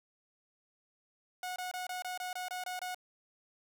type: tone bursts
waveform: sawtooth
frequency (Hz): 730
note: F#5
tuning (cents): -24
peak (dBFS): -33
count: 10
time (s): 1.43-2.946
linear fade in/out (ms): 2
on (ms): 130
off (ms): 24
effects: none